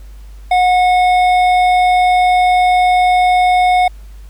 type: tone with hard clipping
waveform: triangle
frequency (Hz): 728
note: F#5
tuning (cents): -28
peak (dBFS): -10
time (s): 0.51-3.88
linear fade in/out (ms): 5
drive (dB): 13
effects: added 50 Hz sine -31 dBFS peak until 4.29 s + pink hiss -50 dBFS RMS until 4.29 s